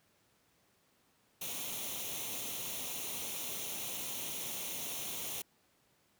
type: noise with comb filter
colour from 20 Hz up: white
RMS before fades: -40 dBFS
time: 1.41-5.42 s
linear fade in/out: 5 ms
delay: 0.31 ms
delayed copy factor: +0.65
effects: pink hiss -71 dBFS RMS until 6.19 s + high-pass 100 Hz 12 dB/octave